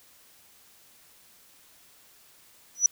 sine tone with exponential growth, 5900 Hz, F#8, 6 cents flat, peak -12 dBFS, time 2.75-2.86 s, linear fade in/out 1 ms, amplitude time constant 22 ms, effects white hiss -57 dBFS RMS until 2.91 s

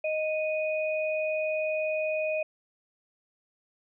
sine tone pair together, 622.3 / 2484 Hz, D#5 / D#7, 0 / -3 cents, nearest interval 2 octaves, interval 2397 cents, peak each -27 / -33 dBFS, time 0.04-2.43 s, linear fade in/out 5 ms, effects none

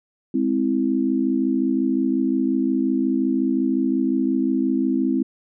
sine chord, Ab augmented, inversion none, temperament equal with one note detuned, 207.7 / 261.6 / 327.2 Hz, Ab3 / C4 / E4, 0 / 0 / -13 cents, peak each -25 / -20 / -23 dBFS, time 0.34-5.23 s, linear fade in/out 5 ms, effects none

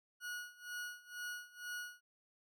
40% pulse tone with tremolo, 1455 Hz, F#6, 29 cents flat, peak -40 dBFS, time 0.2-2.01 s, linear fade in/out 50 ms, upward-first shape sine, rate 2.1 Hz, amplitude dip 90%, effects none

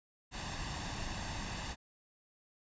pink noise with comb filter, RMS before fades -40 dBFS, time 0.31-1.76 s, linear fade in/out 50 ms, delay 1.1 ms, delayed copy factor +0.55, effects resampled to 16000 Hz

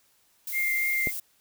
violet noise, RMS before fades -34 dBFS, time 0.47-1.2 s, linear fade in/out 5 ms
sine tone with vibrato, 2107 Hz, C7, 12 cents sharp, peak -24 dBFS, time 0.52-1.12 s, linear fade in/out 50 ms, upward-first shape triangle, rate 3.4 Hz, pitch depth 13 cents each way
click, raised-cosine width 2 ms, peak -18 dBFS, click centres 1.072 s
effects white hiss -65 dBFS RMS until 1.4 s

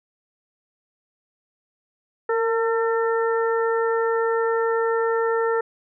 harmonic tone with a mistuned harmonic, 450.9 Hz, A4, 42 cents sharp, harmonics 1 / 2 / 3 / 4, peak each -20 / -28 / -28 / -31 dBFS, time 2.29-5.61 s, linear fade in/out 5 ms, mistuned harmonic 1, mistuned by +27 cents, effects none

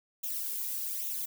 violet noise with flanger, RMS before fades -35 dBFS, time 0.23-1.26 s, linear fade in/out 10 ms, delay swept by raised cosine 0.3 to 2.1 ms, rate 1.2 Hz, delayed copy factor +0.75, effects none

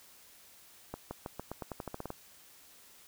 accelerating click train, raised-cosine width 1 ms, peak -24 dBFS, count 13, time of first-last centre 0.94-2.104 s, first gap 170 ms, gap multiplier 0.89, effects white hiss -58 dBFS RMS until 3.07 s

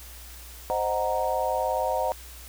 sine chord, C half-diminished seventh, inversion none, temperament equal, 523.3 / 622.3 / 740 / 932.3 Hz, C5 / Eb5 / Gb5 / Bb5, 0 / 0 / 0 / 0 cents, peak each -29 dBFS, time 0.7-2.12 s, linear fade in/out 0 ms, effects added 60 Hz sine -44 dBFS peak until 2.48 s + white hiss -46 dBFS RMS until 2.48 s

